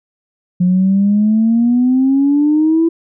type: exponential sweep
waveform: sine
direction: up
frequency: 177.5 to 334.3 Hz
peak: -8 dBFS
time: 0.6-2.89 s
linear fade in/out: 10 ms
effects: tanh soft clip ceiling -4 dBFS